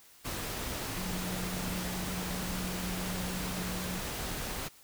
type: tone in noise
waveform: sine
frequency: 182.4 Hz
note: F#3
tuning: 24 cents flat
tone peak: -37 dBFS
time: 0.96-3.99 s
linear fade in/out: 20 ms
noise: pink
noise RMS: -37 dBFS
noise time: 0.24-4.69 s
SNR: -3 dB
effects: white hiss -58 dBFS RMS until 4.83 s